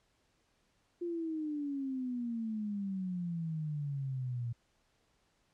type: exponential sweep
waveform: sine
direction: down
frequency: 351.1 to 116.54 Hz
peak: -34 dBFS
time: 1.01-4.53 s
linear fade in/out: 10 ms
effects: pink hiss -74 dBFS RMS until 5.53 s + low-pass 8000 Hz 12 dB/octave